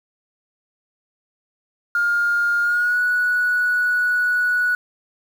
sine tone with pitch glide, 1413 to 1469.6 Hz, F6 to F#6, +20 to -12 cents, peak -15 dBFS, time 1.95-4.75 s, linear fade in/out 2 ms, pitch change +68 cents, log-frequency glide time 2.62-2.99 s, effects tanh soft clip ceiling -12 dBFS + 7-bit

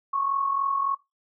sine tone with amplitude modulation, 1102 Hz, C#6, 11 cents flat, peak -20 dBFS, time 0.13-0.95 s, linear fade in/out 10 ms, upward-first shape sine, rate 43.5 Hz, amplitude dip 65%, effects noise-tail reverb RT60 0.2 s tail -20 dB re dry

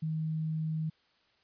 sine tone, 157.9 Hz, D#3, 26 cents sharp, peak -30 dBFS, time 0.02-0.9 s, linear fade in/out 10 ms, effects white hiss -69 dBFS RMS until 1.43 s + resampled to 11025 Hz

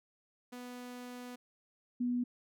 sawtooth / sine tone pair in turn, 246.9 / 244.8 Hz, B3 / B3, 0 / -15 cents, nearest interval unison, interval 15 cents, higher first, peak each -40 / -30 dBFS, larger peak second, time 0.52-1.36 / 2-2.24 s, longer first, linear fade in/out 10 ms, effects none

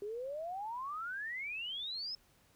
sine exponential sweep, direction up, 397 to 5274 Hz, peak -38 dBFS, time 0.02-2.15 s, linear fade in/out 2 ms, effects pink hiss -68 dBFS RMS until 2.55 s

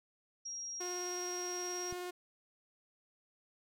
sine tone, 5630 Hz, F8, 13 cents sharp, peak -40 dBFS, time 0.45-1.92 s, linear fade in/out 10 ms
sawtooth tone with vibrato, 358.2 Hz, F4, 44 cents sharp, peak -36 dBFS, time 0.8-2.11 s, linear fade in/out 10 ms, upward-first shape sine, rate 19 Hz, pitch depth 10 cents each way
click, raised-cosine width 5 ms, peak -36 dBFS, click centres 1.926 s
effects none

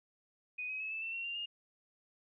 sine tone with pitch steps, 2489 / 2535 / 2583 / 2631 / 2680 / 2730 / 2781 / 2833 Hz, D#7 / D#7 / E7 / E7 / E7 / F7 / F7 / F7, 0 / +32 / -36 / -4 / +28 / -40 / -8 / +24 cents, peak -37 dBFS, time 0.58-1.46 s, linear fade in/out 10 ms, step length 110 ms, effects none

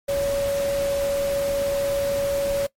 sine tone in noise, 561 Hz, C#5, 21 cents sharp, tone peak -20 dBFS, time 0.08-2.67 s, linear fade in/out 10 ms, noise pink, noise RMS -33 dBFS, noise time 0.08-2.67 s, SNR +10 dB, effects noise-tail reverb RT60 0.1 s tail -20 dB re dry + MP3 64 kbps

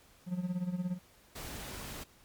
triangle tone with tremolo, 179.8 Hz, F#3, 49 cents flat, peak -27 dBFS, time 0.26-0.99 s, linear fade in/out 50 ms, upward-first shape sine, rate 17 Hz, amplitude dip 75%
pink noise, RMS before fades -43 dBFS, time 1.35-2.04 s, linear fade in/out 10 ms
effects pink hiss -62 dBFS RMS until 2.24 s + MP3 96 kbps

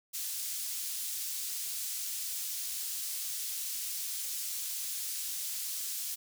pink high-pass noise, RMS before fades -37 dBFS, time 0.13-6.16 s, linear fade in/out 20 ms, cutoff 5800 Hz, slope 12 dB/octave, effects none

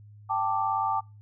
sine chord, G suspended second, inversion none, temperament just, 784 / 882 / 1176 Hz, G5 / A5 / D6, 0 / +4 / +2 cents, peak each -29 / -28 / -29 dBFS, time 0.29-1.01 s, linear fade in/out 20 ms, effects noise-tail reverb RT60 0.3 s tail -25 dB re dry + added 104 Hz sine -47 dBFS peak until 1.21 s

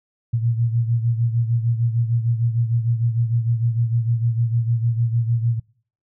sine beating tone pair, 115.5 / 122.1 Hz, A#2 / B2, -16 / -19 cents, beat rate 6.6 Hz, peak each -18 / -24 dBFS, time 0.33-5.6 s, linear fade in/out 10 ms, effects noise-tail reverb RT60 0.5 s tail -26 dB re dry

